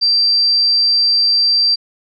sine tone, 4699 Hz, D8, in tune, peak -10 dBFS, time 0.01-1.76 s, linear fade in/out 20 ms, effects none

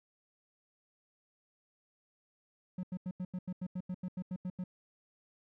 triangle tone bursts, 182.3 Hz, F#3, 25 cents flat, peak -33 dBFS, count 14, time 2.78-4.64 s, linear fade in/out 5 ms, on 53 ms, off 86 ms, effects none

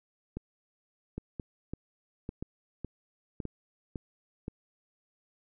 two click trains, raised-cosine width 3 ms, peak -23 / -23 dBFS, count 5 / 6, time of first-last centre 0.37-4.481 / 1.18-3.958 s, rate 0.973 / 1.8 Hz, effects none

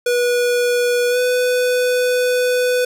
square tone with pitch glide, 486.9 to 497.7 Hz, B4 to B4, -25 to +13 cents, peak -15 dBFS, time 0.06-2.85 s, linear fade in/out 5 ms, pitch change +38 cents, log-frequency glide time 1.09-1.18 s, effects none

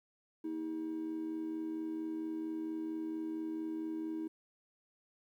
triangle tone with amplitude modulation, 318.5 Hz, D#4, 41 cents sharp, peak -30 dBFS, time 0.44-4.28 s, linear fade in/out 10 ms, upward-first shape sine, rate 84.4 Hz, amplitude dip 70%, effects tanh soft clip ceiling -31 dBFS + 12-bit

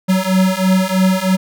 square beating tone pair, 186 / 189.1 Hz, F#3 / F#3, +9 / +38 cents, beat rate 3.1 Hz, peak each -16 / -15 dBFS, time 0.08-1.37 s, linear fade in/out 20 ms, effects none

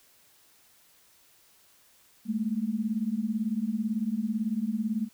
sine beating tone pair, 207.7 / 225.7 Hz, G#3 / A3, 0 / +44 cents, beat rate 18 Hz, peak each -30 / -29 dBFS, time 2.25-5.09 s, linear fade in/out 50 ms, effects white hiss -61 dBFS RMS until 5.13 s

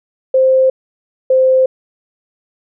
sine tone pair in turn, 523.3 / 520.4 Hz, C5 / C5, 0 / -9 cents, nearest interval unison, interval 9 cents, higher first, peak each -7 dBFS, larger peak neither, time 0.34-0.7 / 1.3-1.66 s, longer neither, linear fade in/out 5 ms, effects none

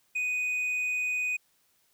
sine tone with hard clipping, 2489 Hz, D#7, in tune, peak -28 dBFS, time 0.15-1.37 s, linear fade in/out 10 ms, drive 3 dB, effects white hiss -69 dBFS RMS until 1.93 s

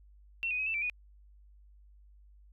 sine tone with pitch steps, 2711 / 2487 / 2540 / 2654 / 2337 / 2469 Hz, E7 / D#7 / D#7 / E7 / D7 / D#7, +48 / -1 / +35 / +11 / -9 / -14 cents, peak -30 dBFS, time 0.43-0.898 s, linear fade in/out 0 ms, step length 78 ms, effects added 50 Hz sine -55 dBFS peak until 2.52 s

